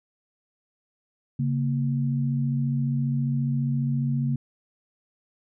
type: tone pair together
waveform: sine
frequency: 138.59 / 233.3 Hz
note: C#3 / A#3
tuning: 0 / +2 cents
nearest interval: major sixth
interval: 902 cents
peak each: -23 / -28 dBFS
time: 1.39-4.36 s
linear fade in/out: 5 ms
effects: none